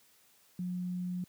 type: tone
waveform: sine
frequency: 180 Hz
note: F#3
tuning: 47 cents flat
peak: -33 dBFS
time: 0.59-1.24 s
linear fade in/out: 2 ms
effects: white hiss -65 dBFS RMS until 1.28 s + high-pass 80 Hz 12 dB/octave